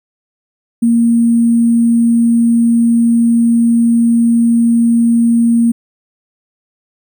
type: tone with sample-and-hold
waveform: sine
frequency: 233.1 Hz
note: A#3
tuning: in tune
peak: -7 dBFS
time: 0.82-5.72 s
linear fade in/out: 10 ms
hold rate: 8820 Hz
effects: none